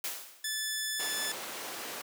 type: noise with exponential decay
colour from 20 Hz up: white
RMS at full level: -33 dBFS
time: 0.04-0.6 s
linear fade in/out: 2 ms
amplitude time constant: 120 ms
type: tone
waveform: 10% pulse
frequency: 1741 Hz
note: A6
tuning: 19 cents flat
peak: -23 dBFS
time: 0.44-1.32 s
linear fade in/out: 5 ms
type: noise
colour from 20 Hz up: pink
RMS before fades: -38 dBFS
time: 0.99-2.02 s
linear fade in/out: 10 ms
effects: high-pass 400 Hz 12 dB/octave